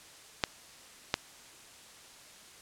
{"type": "clicks", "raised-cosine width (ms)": 0.2, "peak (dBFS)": -8, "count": 2, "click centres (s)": [0.438, 1.141], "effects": ["white hiss -53 dBFS RMS until 2.61 s", "low-pass 9000 Hz 12 dB/octave"]}